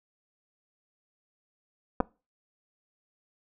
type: clicks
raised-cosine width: 1 ms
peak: -11 dBFS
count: 2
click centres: 2.003 / 2.007 s
effects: noise-tail reverb RT60 0.3 s tail -23 dB re dry